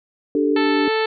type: chord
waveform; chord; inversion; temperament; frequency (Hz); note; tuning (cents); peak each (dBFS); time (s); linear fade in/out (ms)
sine; D suspended fourth; none; equal; 293.7 / 392 / 440; D4 / G4 / A4; 0 / 0 / 0; -18 / -22 / -20; 0.35-0.88; 2
type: harmonic tone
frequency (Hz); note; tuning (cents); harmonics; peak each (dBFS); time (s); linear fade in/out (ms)
440; A4; 0; 1 / 2 / 3 / 4 / 5 / 6 / 7 / 8 / 9 / 10; -19 / -25 / -29 / -27 / -31 / -31 / -34 / -35 / -38 / -34; 0.56-1.06; 5
effects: none